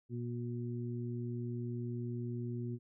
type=harmonic tone; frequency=120 Hz; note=B2; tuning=49 cents flat; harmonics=1 / 2 / 3; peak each=-38 / -42 / -45 dBFS; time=0.09-2.79 s; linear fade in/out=50 ms; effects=none